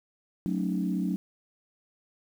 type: chord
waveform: sine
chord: D# half-diminished seventh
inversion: first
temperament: equal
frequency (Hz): 185 / 220 / 277.2 / 311.1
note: F#3 / A3 / C#4 / D#4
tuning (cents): 0 / 0 / 0 / 0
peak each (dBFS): -28 / -33 / -33 / -34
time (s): 0.46-1.16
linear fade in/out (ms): 0
effects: tanh soft clip ceiling -16 dBFS + 9-bit